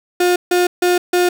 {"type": "tone bursts", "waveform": "35% pulse", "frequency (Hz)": 356.6, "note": "F4", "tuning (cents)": 36, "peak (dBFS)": -10, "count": 4, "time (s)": [0.2, 1.29], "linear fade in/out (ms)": 5, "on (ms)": 160, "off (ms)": 150, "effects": []}